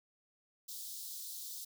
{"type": "high-pass noise", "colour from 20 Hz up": "white", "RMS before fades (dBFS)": -45, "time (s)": [0.68, 1.65], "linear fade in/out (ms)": 10, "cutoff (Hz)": 3600, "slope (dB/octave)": 48, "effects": []}